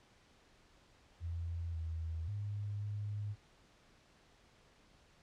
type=tone with pitch steps; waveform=sine; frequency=84.4 / 81.3 / 102.7 / 103.6 Hz; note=E2 / E2 / G#2 / G#2; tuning=+41 / -23 / -19 / -4 cents; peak=-37 dBFS; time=1.2-3.36 s; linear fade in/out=50 ms; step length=540 ms; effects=pink hiss -66 dBFS RMS until 5.22 s + low-pass 6000 Hz 12 dB/octave